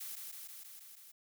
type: noise with echo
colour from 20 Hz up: blue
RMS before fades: -44 dBFS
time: 0-0.16 s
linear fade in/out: 10 ms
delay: 160 ms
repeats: 6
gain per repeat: -2 dB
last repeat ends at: 1.12 s
effects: none